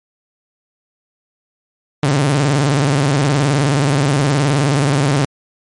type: tone with vibrato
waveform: sawtooth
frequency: 141.1 Hz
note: C#3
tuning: 31 cents sharp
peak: -8 dBFS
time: 2.03-5.25 s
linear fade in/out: 2 ms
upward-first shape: square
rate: 19 Hz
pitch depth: 100 cents each way
effects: MP3 48 kbps